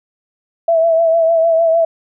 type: tone with vibrato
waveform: sine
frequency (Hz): 659.3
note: E5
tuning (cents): 0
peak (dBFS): -9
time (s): 0.68-1.85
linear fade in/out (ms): 5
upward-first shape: triangle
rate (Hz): 6.6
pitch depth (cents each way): 45
effects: none